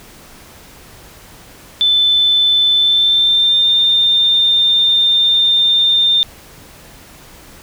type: tone with pitch glide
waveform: sine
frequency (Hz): 3520 to 3609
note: A7 to A7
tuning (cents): 0 to +43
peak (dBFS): -9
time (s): 1.81-6.23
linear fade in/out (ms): 0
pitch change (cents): +43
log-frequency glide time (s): 2.75-3.66
effects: pink hiss -40 dBFS RMS until 7.62 s